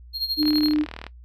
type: tone with tremolo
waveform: triangle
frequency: 4239 Hz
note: C8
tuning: 22 cents sharp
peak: -19 dBFS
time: 0.13-0.74 s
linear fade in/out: 50 ms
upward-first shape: sine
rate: 12 Hz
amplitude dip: 80%
type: tone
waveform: sine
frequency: 301.7 Hz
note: D4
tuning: 47 cents sharp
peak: -17 dBFS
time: 0.37-0.86 s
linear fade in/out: 50 ms
type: click train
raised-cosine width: 0.3 ms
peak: -18 dBFS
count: 26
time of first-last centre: 0.43-1.066 s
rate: 39.3 Hz
effects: noise-tail reverb RT60 0.1 s tail -18 dB re dry + added 60 Hz sine -42 dBFS peak until 1.24 s